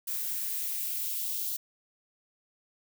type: noise with high-pass filter sweep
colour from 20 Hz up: violet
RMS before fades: -33 dBFS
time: 0.07-1.57 s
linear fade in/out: 10 ms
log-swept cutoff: 1300 to 3600 Hz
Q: 1.6
effects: none